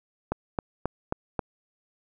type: click train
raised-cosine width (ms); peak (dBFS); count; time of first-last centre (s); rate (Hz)
1; -12; 5; 0.32-1.392; 3.73
effects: none